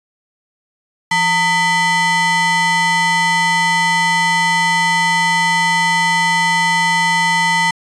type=ring-modulated tone; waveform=square; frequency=540 Hz; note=C#5; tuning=45 cents flat; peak=-10 dBFS; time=1.11-7.71 s; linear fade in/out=5 ms; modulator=1450 Hz; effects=resampled to 24000 Hz